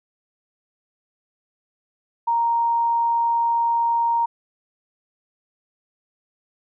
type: tone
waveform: sine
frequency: 932.3 Hz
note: A#5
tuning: in tune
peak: -17 dBFS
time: 2.27-4.26 s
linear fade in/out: 10 ms
effects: none